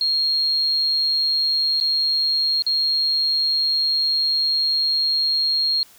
sine tone with dropouts, 4250 Hz, C8, 26 cents sharp, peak -17 dBFS, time 0.01-5.83 s, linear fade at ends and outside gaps 1 ms, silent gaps 1.801-1.81 / 2.622-2.665 s, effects white hiss -50 dBFS RMS until 5.98 s

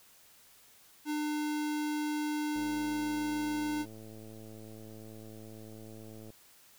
square tone, 300 Hz, D4, 37 cents sharp, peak -32 dBFS, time 1.05-3.86 s, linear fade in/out 50 ms
click train, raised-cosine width 2 ms, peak -37 dBFS, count 409, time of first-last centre 2.56-6.303 s, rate 109 Hz
effects white hiss -60 dBFS RMS until 6.78 s

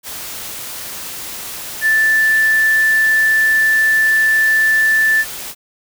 sine tone in noise, 1760 Hz, A6, in tune, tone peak -10 dBFS, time 1.81-5.25 s, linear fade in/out 50 ms, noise white, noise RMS -28 dBFS, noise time 0.03-5.55 s, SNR +15 dB, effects none

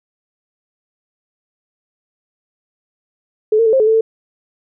sine tone with pitch steps, 430.8 / 457 / 440.6 / 530 / 431.3 / 443 / 446.6 Hz, A4 / A#4 / A4 / C5 / A4 / A4 / A4, -37 / -34 / +2 / +22 / -35 / +12 / +26 cents, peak -9 dBFS, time 3.52-4.01 s, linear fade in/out 5 ms, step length 70 ms, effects none

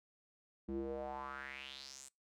square tone with band-pass filter sweep, 67.4 Hz, C#2, 48 cents flat, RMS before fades -45 dBFS, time 0.68-2.09 s, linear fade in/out 10 ms, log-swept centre 270 to 8400 Hz, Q 4.6, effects noise-tail reverb RT60 0.2 s tail -24 dB re dry

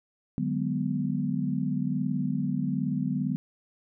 sine chord, G# half-diminished seventh, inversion second, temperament just, 149.51 / 186.89 / 207.7 / 249.2 Hz, D3 / F#3 / G#3 / B3, +31 / +18 / 0 / +16 cents, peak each -31 / -31 / -33 / -30 dBFS, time 0.38-3.36 s, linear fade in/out 0 ms, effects none

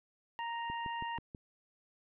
harmonic tone, 932.3 Hz, A#5, in tune, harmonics 1 / 2 / 3, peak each -37 / -44 / -47 dBFS, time 0.39-1.18 s, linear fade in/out 0 ms
click train, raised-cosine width 3 ms, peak -32 dBFS, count 5, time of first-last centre 0.7-1.348 s, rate 6.17 Hz
effects none

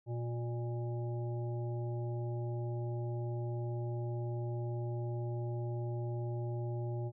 harmonic tone with a mistuned harmonic, 119.4 Hz, A#2, 42 cents sharp, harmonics 1 / 3 / 5 / 7, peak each -35 / -43 / -48 / -51 dBFS, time 0.06-7.12 s, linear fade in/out 50 ms, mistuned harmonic 7, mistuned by -26 cents, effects none

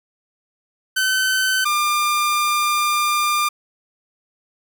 sawtooth tone pair in turn, 1526 / 1197.8 Hz, G6 / D6, -47 / +34 cents, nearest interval major third, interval 419 cents, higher first, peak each -13 dBFS, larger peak neither, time 0.96-1.65 / 1.65-3.49 s, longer second, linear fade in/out 10 ms, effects none

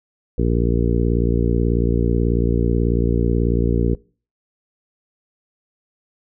harmonic tone, 58.27 Hz, A#1, in tune, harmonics 1 / 2 / 3 / 4 / 5 / 6 / 7 / 8, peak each -19 / -22 / -24 / -25 / -26 / -27 / -27 / -28 dBFS, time 0.38-3.95 s, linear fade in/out 5 ms, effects noise-tail reverb RT60 0.4 s tail -24 dB re dry

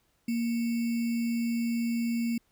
sine tone with sample-and-hold, 233.1 Hz, A#3, in tune, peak -26 dBFS, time 0.28-2.38 s, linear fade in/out 5 ms, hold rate 2450 Hz, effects pink hiss -71 dBFS RMS until 2.51 s

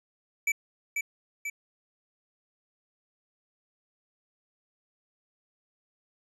square tone with echo, 2309 Hz, D7, 30 cents flat, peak -24 dBFS, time 0.47-0.52 s, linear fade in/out 5 ms, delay 490 ms, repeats 2, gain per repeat -4 dB, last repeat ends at 1.5 s, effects low-pass 11000 Hz 12 dB/octave

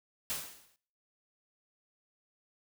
white noise with exponential decay, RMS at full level -33 dBFS, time 0.3-0.76 s, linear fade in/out 0 ms, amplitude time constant 100 ms, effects noise-tail reverb RT60 0.6 s tail -22 dB re dry

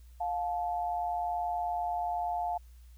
sine tone pair together, 708 / 868.8 Hz, F5 / A5, +23 / -22 cents, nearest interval major third, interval 355 cents, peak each -31 / -35 dBFS, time 0.2-2.58 s, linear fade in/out 10 ms, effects added 60 Hz sine -50 dBFS peak until 2.97 s + white hiss -68 dBFS RMS until 2.97 s

